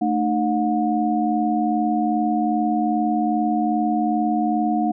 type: tone cluster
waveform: sine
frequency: 222.3 / 304.8 / 721 Hz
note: A3 / D#4 / F#5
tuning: +18 / -36 / -45 cents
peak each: -22 dBFS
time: 0.01-4.92 s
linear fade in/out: 10 ms
effects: none